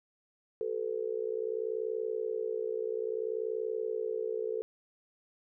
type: tone with amplitude modulation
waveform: sine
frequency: 441.1 Hz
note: A4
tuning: 4 cents sharp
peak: -27 dBFS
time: 0.61-4.62 s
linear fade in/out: 0 ms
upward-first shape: sine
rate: 60.6 Hz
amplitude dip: 95%
effects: none